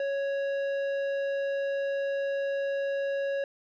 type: tone with tanh clipping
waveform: sine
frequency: 554.4 Hz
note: C#5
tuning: in tune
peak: -29 dBFS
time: 0-3.44 s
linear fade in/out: 2 ms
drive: 11 dB
effects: none